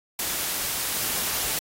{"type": "noise", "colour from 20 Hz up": "white", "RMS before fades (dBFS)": -27, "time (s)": [0.19, 1.59], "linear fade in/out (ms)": 2, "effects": ["AAC 48 kbps"]}